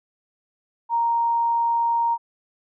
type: tone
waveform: sine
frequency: 932.3 Hz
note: A#5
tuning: in tune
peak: -18 dBFS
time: 0.89-2.18 s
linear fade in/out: 50 ms
effects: none